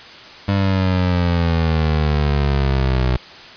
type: exponential sweep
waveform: 25% pulse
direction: down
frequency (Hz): 100 to 62.1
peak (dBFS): -11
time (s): 0.48-3.17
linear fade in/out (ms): 5
effects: white hiss -38 dBFS RMS until 3.56 s + resampled to 11025 Hz